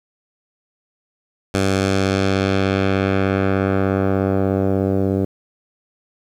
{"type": "tone with low-pass filter sweep", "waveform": "10% pulse", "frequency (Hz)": 96.7, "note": "G2", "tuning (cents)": -23, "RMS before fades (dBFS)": -18, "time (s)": [1.54, 5.25], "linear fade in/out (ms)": 5, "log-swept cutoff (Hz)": [9300, 440], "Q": 0.93, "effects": ["8-bit"]}